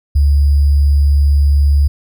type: tone with sample-and-hold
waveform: sine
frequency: 71.3 Hz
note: C#2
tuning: 49 cents sharp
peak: -7 dBFS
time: 0.15-1.88 s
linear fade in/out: 10 ms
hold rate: 4900 Hz
effects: none